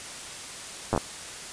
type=slowing click train; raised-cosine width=1 ms; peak=-10 dBFS; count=5; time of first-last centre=0.93-0.977 s; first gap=9 ms; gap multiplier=1.18; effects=white hiss -39 dBFS RMS until 1.52 s + resampled to 22050 Hz